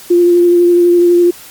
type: tone with vibrato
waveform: sine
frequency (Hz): 349.2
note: F4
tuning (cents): 0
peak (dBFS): -5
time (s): 0.1-1.31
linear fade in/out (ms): 10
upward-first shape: sine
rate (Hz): 12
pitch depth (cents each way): 15
effects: white hiss -35 dBFS RMS until 1.5 s + Opus 48 kbps